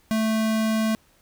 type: tone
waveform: square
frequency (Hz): 220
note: A3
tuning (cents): 0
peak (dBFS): -21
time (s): 0.11-0.95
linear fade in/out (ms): 0
effects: pink hiss -60 dBFS RMS until 1.21 s